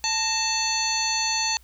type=harmonic tone with a mistuned harmonic; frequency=880 Hz; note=A5; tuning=in tune; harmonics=1 / 2 / 3 / 4 / 5 / 7 / 8; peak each=-29 / -34 / -30 / -36 / -26 / -28 / -35 dBFS; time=0.04-1.57 s; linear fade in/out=0 ms; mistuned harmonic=2; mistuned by=+80 cents; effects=added 60 Hz sine -51 dBFS peak until 1.63 s + white hiss -59 dBFS RMS until 1.63 s